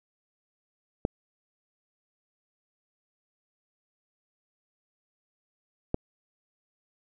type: clicks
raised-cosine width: 2 ms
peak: -11 / -12 dBFS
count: 2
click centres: 1.051 / 5.944 s
effects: none